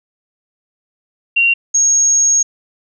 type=tone pair in turn; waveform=sine; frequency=2758 / 6560 Hz; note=F7 / G#8; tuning=-22 / -22 cents; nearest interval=octave + minor third; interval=1500 cents; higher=second; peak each=-9 dBFS; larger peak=neither; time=1.36-1.54 / 1.74-2.43 s; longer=second; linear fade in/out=10 ms; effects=none